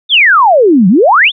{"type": "exponential two-way sweep", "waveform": "sine", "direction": "down then up", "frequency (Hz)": [3700, 173.4, 3700], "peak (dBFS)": -3, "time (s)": [0.09, 1.32], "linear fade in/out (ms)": 50, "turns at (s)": 0.88, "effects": []}